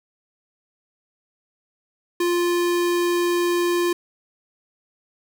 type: tone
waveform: square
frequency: 349.2 Hz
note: F4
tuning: in tune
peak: -19 dBFS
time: 2.2-3.93 s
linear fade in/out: 5 ms
effects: 8-bit